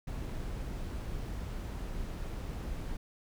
brown noise, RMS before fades -38 dBFS, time 0.07-2.97 s, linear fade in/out 5 ms, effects none

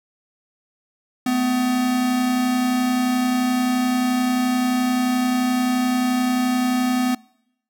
square tone pair together, 220 / 251.5 Hz, A3 / B3, 0 / +32 cents, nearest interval major second, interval 232 cents, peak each -29 / -19 dBFS, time 1.26-7.15 s, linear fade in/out 5 ms, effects noise-tail reverb RT60 0.8 s tail -25 dB re dry

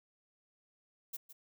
violet noise with echo, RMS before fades -41 dBFS, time 1.13-1.17 s, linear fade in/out 10 ms, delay 160 ms, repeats 1, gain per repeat -12 dB, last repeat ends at 1.33 s, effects none

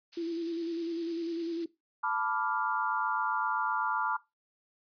violet noise, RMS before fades -36 dBFS, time 0.12-1.65 s, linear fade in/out 10 ms
sine tone with vibrato, 334.5 Hz, E4, 25 cents sharp, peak -31 dBFS, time 0.17-1.66 s, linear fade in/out 5 ms, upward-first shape square, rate 10 Hz, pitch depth 31 cents each way
sine chord, B half-diminished seventh, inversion third, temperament equal, 880 / 987.8 / 1174.7 / 1396.9 Hz, A5 / B5 / D6 / F6, 0 / 0 / 0 / 0 cents, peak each -34 dBFS, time 2.03-4.17 s, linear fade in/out 10 ms
effects noise-tail reverb RT60 0.2 s tail -18 dB re dry + resampled to 11025 Hz

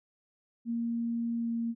sine tone with pitch glide, 233.1 to 231.6 Hz, A#3 to A#3, 0 to -11 cents, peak -29 dBFS, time 0.65-1.75 s, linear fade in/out 50 ms, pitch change -11 cents, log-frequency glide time 1.37-1.5 s, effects none

